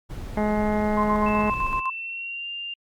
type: noise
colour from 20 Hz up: brown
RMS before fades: -33 dBFS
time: 0.09-1.81 s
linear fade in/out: 20 ms
type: harmonic tone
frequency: 211.2 Hz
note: G#3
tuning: 29 cents sharp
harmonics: 1 / 2 / 3 / 4 / 5 / 6 / 7 / 8 / 9 / 10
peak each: -23 / -29 / -28 / -29 / -38 / -41 / -42 / -45 / -42 / -39 dBFS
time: 0.37-1.5 s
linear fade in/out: 2 ms
type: tone with tremolo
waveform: sine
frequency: 1046.5 Hz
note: C6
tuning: in tune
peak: -22 dBFS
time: 0.97-1.9 s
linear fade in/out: 5 ms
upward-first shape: square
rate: 7.9 Hz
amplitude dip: 55%
type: tone with pitch glide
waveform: sine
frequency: 2637 to 2794 Hz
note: E7 to F7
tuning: 0 to 0 cents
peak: -30 dBFS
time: 1.26-2.74 s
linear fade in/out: 5 ms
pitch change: +100 cents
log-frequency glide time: 1.75-2.48 s
effects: Opus 48 kbps